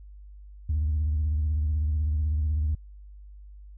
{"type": "tone with vibrato", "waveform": "sine", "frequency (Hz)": 76.1, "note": "D#2", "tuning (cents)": -38, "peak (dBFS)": -21, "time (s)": [0.69, 2.75], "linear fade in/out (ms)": 5, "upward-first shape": "triangle", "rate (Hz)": 16, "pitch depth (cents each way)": 110, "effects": ["tanh soft clip ceiling -20 dBFS", "added 50 Hz sine -43 dBFS peak until 3.77 s"]}